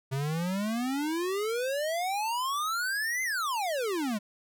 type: exponential two-way sweep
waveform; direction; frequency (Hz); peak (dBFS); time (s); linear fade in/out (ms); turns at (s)
square; up then down; 130.81 to 2093 to 197.4; -29; 0.11-4.19; 20; 3.23
effects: none